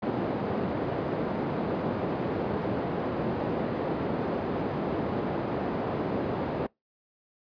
white band-pass noise, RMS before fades -30 dBFS, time 0.02-6.67 s, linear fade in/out 10 ms, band 120 to 510 Hz, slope 12 dB/octave, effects noise-tail reverb RT60 0.2 s tail -26 dB re dry + resampled to 11025 Hz

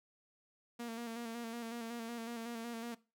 sawtooth tone with vibrato, 232.2 Hz, A#3, 7 cents flat, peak -37 dBFS, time 0.79-2.95 s, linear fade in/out 10 ms, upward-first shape square, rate 5.4 Hz, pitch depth 35 cents each way, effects noise-tail reverb RT60 0.3 s tail -19 dB re dry

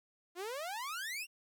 sawtooth exponential sweep, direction up, 336.2 to 2859 Hz, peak -35 dBFS, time 0.35-1.27 s, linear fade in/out 50 ms, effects 12-bit

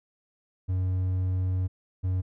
triangle tone pair in turn, 92.5 / 92.5 Hz, F#2 / F#2, 0 / 0 cents, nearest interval unison, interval 0 cents, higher neither, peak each -22 dBFS, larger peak neither, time 0.68-1.68 / 2.03-2.22 s, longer first, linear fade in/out 20 ms, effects none

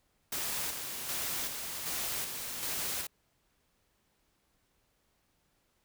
white noise with tremolo, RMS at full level -35 dBFS, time 0.32-3.07 s, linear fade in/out 5 ms, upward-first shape square, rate 1.3 Hz, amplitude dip 40%, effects pink hiss -74 dBFS RMS until 5.84 s

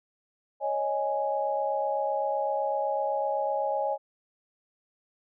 sine chord, C# suspended second, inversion none, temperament equal, 554.4 / 622.3 / 830.6 Hz, C#5 / D#5 / G#5, 0 / 0 / 0 cents, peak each -30 / -31 / -29 dBFS, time 0.6-3.98 s, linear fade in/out 50 ms, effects none

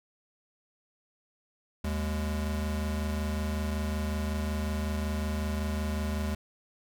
square tone pair together, 77 / 205.6 Hz, D#2 / G#3, -17 / -17 cents, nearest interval octave + perfect fourth, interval 1700 cents, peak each -31 / -35 dBFS, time 1.84-6.35 s, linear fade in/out 5 ms, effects none

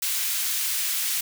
white high-pass noise, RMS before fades -26 dBFS, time 0.02-1.21 s, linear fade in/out 5 ms, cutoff 1900 Hz, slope 12 dB/octave, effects none

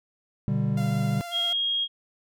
triangle chord, G major, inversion first, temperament just, 122.5 / 147 / 196 Hz, B2 / D3 / G3, -14 / +2 / 0 cents, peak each -25 dBFS, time 0.48-1.21 s, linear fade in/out 0 ms
sawtooth tone with vibrato, 691 Hz, F5, 19 cents flat, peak -31 dBFS, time 0.77-1.53 s, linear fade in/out 5 ms, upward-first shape sine, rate 15 Hz, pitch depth 17 cents each way
sine tone, 3263 Hz, G#7, 31 cents flat, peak -23 dBFS, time 1.31-1.88 s, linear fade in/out 50 ms
effects none

